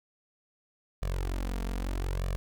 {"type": "tone with flanger", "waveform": "sawtooth", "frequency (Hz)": 45.49, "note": "F#1", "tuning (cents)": -29, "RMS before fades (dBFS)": -32, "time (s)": [1.02, 2.36], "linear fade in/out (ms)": 0, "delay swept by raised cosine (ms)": [1.7, 4.4], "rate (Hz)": 0.8, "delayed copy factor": 0.9, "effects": []}